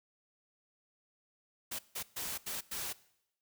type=noise bursts at uneven times; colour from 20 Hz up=white; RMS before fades=-39 dBFS; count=5; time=1.71-1.79 / 1.95-2.03 / 2.16-2.38 / 2.46-2.61 / 2.71-2.93 s; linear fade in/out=10 ms; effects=noise-tail reverb RT60 0.8 s tail -20 dB re dry